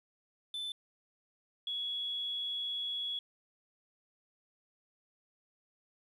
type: tone pair in turn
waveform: triangle / sine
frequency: 3520 / 3361 Hz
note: A7 / G#7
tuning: 0 / +20 cents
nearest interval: minor second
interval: 80 cents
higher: first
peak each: -35 / -34 dBFS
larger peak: second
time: 0.54-0.72 / 1.67-3.19 s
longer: second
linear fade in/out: 2 ms
effects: resampled to 32000 Hz + 11-bit